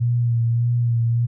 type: tone with vibrato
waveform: sine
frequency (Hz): 118.2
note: A#2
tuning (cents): +24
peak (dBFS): -16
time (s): 0-1.27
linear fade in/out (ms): 20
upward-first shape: sine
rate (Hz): 1.7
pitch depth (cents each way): 31
effects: none